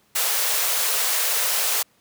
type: high-pass noise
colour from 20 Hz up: white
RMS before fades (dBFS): -22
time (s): 0.15-1.83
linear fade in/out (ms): 10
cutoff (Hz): 420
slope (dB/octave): 96
effects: pink hiss -61 dBFS RMS until 2 s + high-pass 100 Hz 12 dB/octave